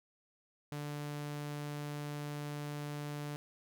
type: tone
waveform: sawtooth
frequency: 146.83 Hz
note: D3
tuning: in tune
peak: -35 dBFS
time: 0.72-3.36 s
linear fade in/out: 0 ms
effects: none